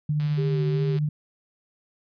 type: tone with tremolo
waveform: sine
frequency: 150 Hz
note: D3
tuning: 37 cents sharp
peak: -20 dBFS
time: 0.09-1.09 s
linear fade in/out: 5 ms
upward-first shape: triangle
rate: 14 Hz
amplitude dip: 30%
type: click train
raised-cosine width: 0.2 ms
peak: -26 dBFS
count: 115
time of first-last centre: 0.2-0.986 s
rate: 145 Hz
type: tone with vibrato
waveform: sine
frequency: 392.6 Hz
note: G4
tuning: 3 cents sharp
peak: -28 dBFS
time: 0.37-0.98 s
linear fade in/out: 20 ms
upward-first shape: sine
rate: 2.6 Hz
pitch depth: 49 cents each way
effects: resampled to 11025 Hz